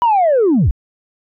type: linear sweep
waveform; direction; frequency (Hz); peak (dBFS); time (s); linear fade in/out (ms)
sine; down; 987.8 to 41.2; -8; 0.02-0.71; 0
effects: tanh soft clip ceiling -7 dBFS